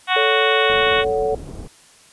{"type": "harmonic tone", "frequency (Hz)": 370, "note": "F#4", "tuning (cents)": 0, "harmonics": [2, 3, 4, 5, 6, 7, 8, 9, 10], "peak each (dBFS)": [-20, -22, -23, -24, -25, -25, -26, -27, -27], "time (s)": [0.07, 1.05], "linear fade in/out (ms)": 50}
{"type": "chord", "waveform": "sine", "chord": "F# minor", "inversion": "first", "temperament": "equal with one note detuned", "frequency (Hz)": [440, 562.4, 740], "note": ["A4", "C#5", "F#5"], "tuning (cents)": [0, 25, 0], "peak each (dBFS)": [-19, -23, -24], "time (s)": [0.16, 1.35], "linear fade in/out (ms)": 5}
{"type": "low-pass noise", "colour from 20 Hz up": "pink", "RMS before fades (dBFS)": -34, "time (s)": [0.69, 1.68], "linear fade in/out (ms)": 10, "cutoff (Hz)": 500, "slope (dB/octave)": 12}
{"effects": ["white hiss -49 dBFS RMS until 2.12 s", "resampled to 24000 Hz"]}